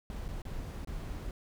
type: noise with dropouts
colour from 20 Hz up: brown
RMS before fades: -39 dBFS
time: 0.1-1.31 s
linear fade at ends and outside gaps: 1 ms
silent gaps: 0.282-0.287 / 0.419-0.452 / 0.848-0.873 s
effects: none